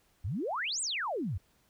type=exponential two-way sweep; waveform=sine; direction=up then down; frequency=76.8 to 8600 to 76.8 Hz; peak=-31 dBFS; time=0.24-1.38 s; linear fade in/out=10 ms; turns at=0.81 s; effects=pink hiss -69 dBFS RMS until 1.69 s